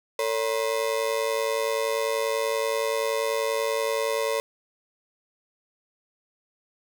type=ring-modulated tone; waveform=35% pulse; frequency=507 Hz; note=B4; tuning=45 cents sharp; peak=-19 dBFS; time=0.19-4.4 s; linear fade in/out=0 ms; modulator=55.2 Hz; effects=none